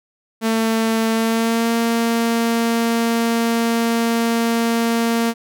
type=tone with pitch glide; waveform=sawtooth; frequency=224.2 to 231 Hz; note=A3 to A#3; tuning=+33 to -16 cents; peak=-12 dBFS; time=0.41-5.34 s; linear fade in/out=50 ms; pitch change=+51 cents; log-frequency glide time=1.13-1.71 s; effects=none